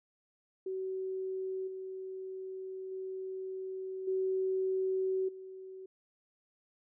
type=tone with level steps; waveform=sine; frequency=378.1 Hz; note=F#4; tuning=38 cents sharp; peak=-34 / -39 / -37 / -29 / -44 dBFS; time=0.66-5.86 s; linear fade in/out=5 ms; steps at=1.67 / 2.91 / 4.07 / 5.28 s; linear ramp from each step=10 ms; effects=none